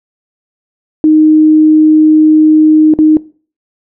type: tone with dropouts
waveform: sine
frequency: 310 Hz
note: D#4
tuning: 6 cents flat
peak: -3 dBFS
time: 1.04-3.17 s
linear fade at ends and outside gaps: 1 ms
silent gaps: 2.938-2.988 s
effects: noise-tail reverb RT60 0.4 s tail -20 dB re dry